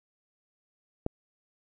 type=click; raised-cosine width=2 ms; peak=-15 dBFS; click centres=1.064 s; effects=none